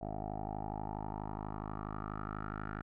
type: tone with low-pass filter sweep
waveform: 10% pulse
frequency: 52.2 Hz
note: G#1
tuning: 10 cents sharp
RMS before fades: -41 dBFS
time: 0.01-2.82 s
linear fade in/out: 10 ms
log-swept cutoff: 680 to 1500 Hz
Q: 5.5
effects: none